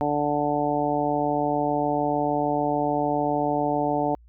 harmonic tone, 146.83 Hz, D3, in tune, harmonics 1 / 2 / 3 / 4 / 5 / 6, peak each -34 / -27 / -30 / -28 / -26 / -29 dBFS, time 0.01-4.15 s, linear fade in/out 0 ms, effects added 58 Hz sine -49 dBFS peak until 4.28 s

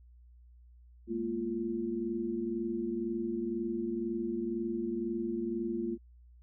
sine tone cluster, 211.7 / 233.7 / 345.1 Hz, G#3 / A#3 / F4, +33 / +5 / -21 cents, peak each -39 / -36 / -34 dBFS, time 1.07-5.98 s, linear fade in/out 50 ms, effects added 60 Hz sine -54 dBFS peak until 6.42 s

